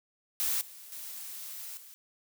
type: noise with level steps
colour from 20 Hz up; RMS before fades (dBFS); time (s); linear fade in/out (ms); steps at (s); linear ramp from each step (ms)
blue; -30 / -49 / -42 / -51; 0.4-1.94; 0; 0.61 / 0.92 / 1.77; 2
effects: none